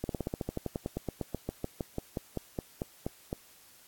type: slowing click train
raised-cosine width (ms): 2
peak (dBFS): -19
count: 26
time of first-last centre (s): 0.04-3.329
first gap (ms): 52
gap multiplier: 1.07
effects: white hiss -58 dBFS RMS until 3.87 s + AAC 64 kbps